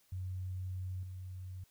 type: tone with level steps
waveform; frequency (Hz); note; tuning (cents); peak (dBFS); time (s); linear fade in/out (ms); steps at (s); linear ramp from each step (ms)
sine; 92.5; F#2; 0; -37 / -42; 0.12-1.64; 5; 1.03; 2
effects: white hiss -70 dBFS RMS until 1.7 s